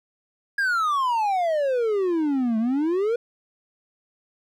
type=exponential two-way sweep; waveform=triangle; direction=down then up; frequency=1657 to 216 to 486.9 Hz; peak=-18 dBFS; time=0.58-3.16 s; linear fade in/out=5 ms; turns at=2.58 s; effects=none